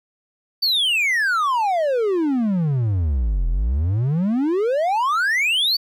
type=exponential two-way sweep; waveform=triangle; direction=down then up; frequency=4640 to 39.49 to 4640 Hz; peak=-15 dBFS; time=0.62-5.77 s; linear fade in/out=10 ms; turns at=3.48 s; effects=none